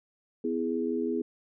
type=chord; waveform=sine; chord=E major; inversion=second; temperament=equal with one note detuned; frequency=250.7 / 329.6 / 415.3 Hz; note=B3 / E4 / G#4; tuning=+26 / 0 / 0 cents; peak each=-31 / -32 / -31 dBFS; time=0.44-1.22 s; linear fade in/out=5 ms; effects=none